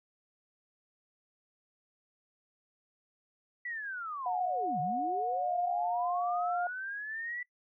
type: linear two-way sweep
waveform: sine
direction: down then up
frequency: 1975.5 to 138.59 to 1975.5 Hz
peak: -36 dBFS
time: 3.65-7.43 s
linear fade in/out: 5 ms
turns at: 4.8 s
type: tone with pitch glide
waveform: sine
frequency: 728 to 709.7 Hz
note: F#5 to F5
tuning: -28 to +28 cents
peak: -30 dBFS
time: 4.26-6.67 s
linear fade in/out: 2 ms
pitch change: -44 cents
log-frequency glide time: 5.39-5.55 s
effects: noise-tail reverb RT60 0.1 s tail -20 dB re dry